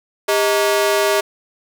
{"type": "ring-modulated tone", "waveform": "sawtooth", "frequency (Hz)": 516, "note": "C5", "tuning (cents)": -24, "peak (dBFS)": -7, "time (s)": [0.28, 1.21], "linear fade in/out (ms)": 10, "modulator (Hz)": 114, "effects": []}